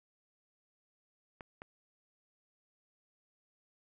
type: clicks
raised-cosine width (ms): 0.5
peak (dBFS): -30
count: 2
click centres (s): 1.408 / 1.619
effects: none